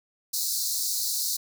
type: high-pass noise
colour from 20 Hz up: pink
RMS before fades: -28 dBFS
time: 0.33-1.37 s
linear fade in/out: 10 ms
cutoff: 4000 Hz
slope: 96 dB/octave
effects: none